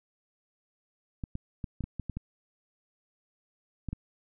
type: clicks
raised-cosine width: 5 ms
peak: -22 dBFS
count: 10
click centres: 1.238 / 1.354 / 1.642 / 1.807 / 1.84 / 1.997 / 2.097 / 2.17 / 3.887 / 3.93 s
effects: none